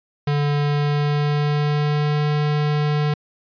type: tone with pitch glide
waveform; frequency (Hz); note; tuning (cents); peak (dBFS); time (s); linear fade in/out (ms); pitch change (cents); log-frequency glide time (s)
square; 145.6 to 148.83; D3 to D3; -15 to +23; -18; 0.27-3.14; 5; +38; 0.52-2.25
effects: resampled to 11025 Hz